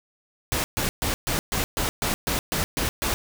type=noise bursts; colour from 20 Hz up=pink; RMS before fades=-25 dBFS; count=11; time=0.52-3.14 s; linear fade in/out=0 ms; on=120 ms; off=130 ms; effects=none